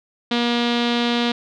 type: tone with low-pass filter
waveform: sawtooth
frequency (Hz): 238.4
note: A#3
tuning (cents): +39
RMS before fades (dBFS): -20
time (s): 0.31-1.32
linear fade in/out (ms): 5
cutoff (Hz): 3700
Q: 4.1
effects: none